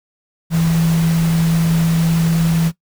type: tone in noise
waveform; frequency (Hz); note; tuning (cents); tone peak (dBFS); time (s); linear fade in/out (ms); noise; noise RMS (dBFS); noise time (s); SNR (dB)
sine; 164.81; E3; 0; -12; 0.5-2.72; 50; pink; -27; 0.5-2.72; +12
effects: noise-tail reverb RT60 0.1 s tail -18 dB re dry